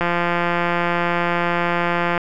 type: click train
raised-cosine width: 0.5 ms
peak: -5 dBFS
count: 376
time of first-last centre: 0.01-2.178 s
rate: 173 Hz
effects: none